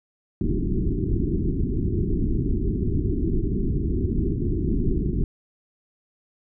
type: low-pass noise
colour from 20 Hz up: pink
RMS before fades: -23 dBFS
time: 0.41-5.24 s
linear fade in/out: 2 ms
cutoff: 400 Hz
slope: 96 dB/octave
effects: none